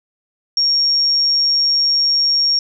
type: tone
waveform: sine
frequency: 5550 Hz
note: F8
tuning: 12 cents flat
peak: -12 dBFS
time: 0.57-2.59 s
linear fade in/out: 2 ms
effects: none